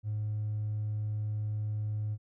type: tone with hard clipping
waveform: sine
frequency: 106.1 Hz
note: G#2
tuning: 38 cents sharp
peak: -31 dBFS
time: 0.03-2.18 s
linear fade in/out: 50 ms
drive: 1 dB
effects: none